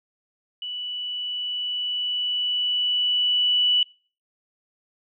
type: tone with level ramp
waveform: sine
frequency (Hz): 2960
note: F#7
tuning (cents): 0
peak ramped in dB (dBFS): -29 to -16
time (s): 0.62-3.83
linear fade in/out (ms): 2
effects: noise-tail reverb RT60 0.4 s tail -25 dB re dry